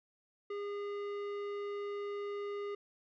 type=tone with tanh clipping; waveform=sine; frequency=407.4 Hz; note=G#4; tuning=33 cents flat; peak=-39 dBFS; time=0.5-2.75 s; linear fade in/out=5 ms; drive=14 dB; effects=none